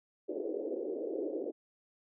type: band-pass noise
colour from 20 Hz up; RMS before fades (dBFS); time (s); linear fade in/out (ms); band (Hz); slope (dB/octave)
pink; -37; 0.28-1.52; 20; 310 to 540; 48
effects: none